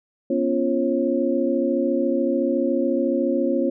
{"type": "tone cluster", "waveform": "sine", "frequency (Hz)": [244, 278, 345.4, 542], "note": ["B3", "C#4", "F4", "C#5"], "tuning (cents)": [-21, 5, -19, -39], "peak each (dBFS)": -24, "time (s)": [0.3, 3.7], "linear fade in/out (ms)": 5, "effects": []}